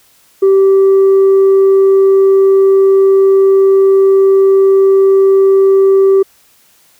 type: tone with tanh clipping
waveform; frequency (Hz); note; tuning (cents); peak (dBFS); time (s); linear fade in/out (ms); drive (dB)
sine; 388.1; G4; -17; -5; 0.42-6.23; 10; 1
effects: white hiss -49 dBFS RMS until 6.99 s